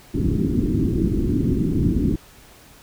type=low-pass noise; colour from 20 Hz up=white; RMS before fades=-20 dBFS; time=0.14-2.16 s; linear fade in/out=5 ms; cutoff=340 Hz; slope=48 dB/octave; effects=pink hiss -48 dBFS RMS until 2.82 s

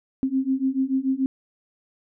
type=beating tone pair; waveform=sine; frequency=261.6 / 268.5 Hz; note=C4 / C4; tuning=0 / +45 cents; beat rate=6.9 Hz; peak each=-24 / -23 dBFS; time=0.23-1.26 s; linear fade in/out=0 ms; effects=none

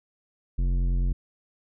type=tone with tanh clipping; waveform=triangle; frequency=44.5 Hz; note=F1; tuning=33 cents sharp; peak=-23 dBFS; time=0.58-1.13 s; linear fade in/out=10 ms; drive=16 dB; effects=none

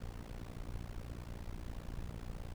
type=noise with amplitude modulation; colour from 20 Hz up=brown; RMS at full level=-40 dBFS; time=0-2.54 s; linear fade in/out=10 ms; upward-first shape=sine; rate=58.4 Hz; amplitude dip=95%; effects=none

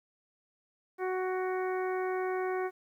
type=harmonic tone; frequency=371.3 Hz; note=F#4; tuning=6 cents sharp; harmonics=1 / 2 / 3 / 4 / 5 / 6; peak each=-31 / -37 / -41 / -43 / -45 / -47 dBFS; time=0.98-2.71 s; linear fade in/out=50 ms; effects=11-bit

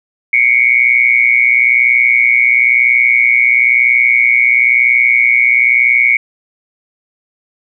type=tone with amplitude modulation; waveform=sine; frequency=2217 Hz; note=C#7; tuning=in tune; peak=-3 dBFS; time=0.33-6.17 s; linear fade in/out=5 ms; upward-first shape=sine; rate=121 Hz; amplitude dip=85%; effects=none

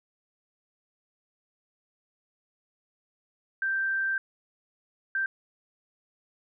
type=tone bursts at uneven times; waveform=sine; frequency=1568 Hz; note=G6; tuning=in tune; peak=-25 dBFS; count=2; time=3.62-4.18 / 5.15-5.26 s; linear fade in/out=2 ms; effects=none

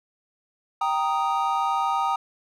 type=chord; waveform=triangle; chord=Eb major; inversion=first; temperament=equal; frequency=784 / 932.3 / 1244.5 Hz; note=G5 / Bb5 / Eb6; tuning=0 / 0 / 0 cents; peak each=-24 / -24 / -24 dBFS; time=0.81-2.16 s; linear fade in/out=5 ms; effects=none

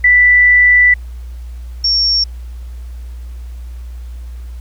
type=tone pair in turn; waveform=sine; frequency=1976 / 5490 Hz; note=B6 / F8; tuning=0 / -31 cents; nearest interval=octave + tritone; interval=1769 cents; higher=second; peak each=-5 / -10 dBFS; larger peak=first; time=0.04-0.94 / 1.84-2.24 s; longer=first; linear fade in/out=5 ms; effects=added 60 Hz sine -25 dBFS peak until 4.6 s + pink hiss -49 dBFS RMS until 4.6 s

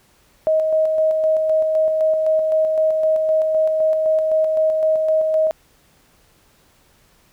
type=tone with tremolo; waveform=sine; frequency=630 Hz; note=D#5; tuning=21 cents sharp; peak=-13 dBFS; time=0.47-5.51 s; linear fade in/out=0 ms; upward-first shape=square; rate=3.9 Hz; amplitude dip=30%; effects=pink hiss -56 dBFS RMS until 7.32 s

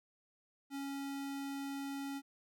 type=tone; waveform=square; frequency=277.2 Hz; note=C#4; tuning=in tune; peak=-40 dBFS; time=0.7-2.22 s; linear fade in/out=50 ms; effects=none

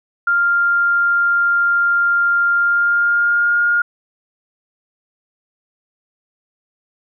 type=tone with pitch glide; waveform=sine; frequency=1396.9 to 1418.9 Hz; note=F6 to F6; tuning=0 to +27 cents; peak=-12 dBFS; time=0.27-3.82 s; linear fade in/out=5 ms; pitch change=+27 cents; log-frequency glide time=2.53-3.61 s; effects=none

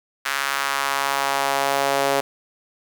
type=tone with high-pass filter sweep; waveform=sawtooth; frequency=138.59 Hz; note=C#3; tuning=in tune; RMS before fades=-22 dBFS; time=0.25-2.21 s; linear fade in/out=10 ms; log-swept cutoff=1500 to 530 Hz; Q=1.7; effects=none

